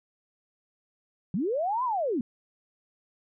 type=linear two-way sweep; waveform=sine; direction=up then down; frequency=155.56 to 1046.5 to 212 Hz; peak=-25 dBFS; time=1.34-2.21 s; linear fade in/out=2 ms; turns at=1.84 s; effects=none